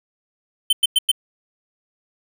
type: tone bursts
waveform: square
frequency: 3082 Hz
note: G7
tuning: 30 cents flat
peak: -13 dBFS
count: 4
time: 0.7-1.116 s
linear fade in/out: 5 ms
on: 29 ms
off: 100 ms
effects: none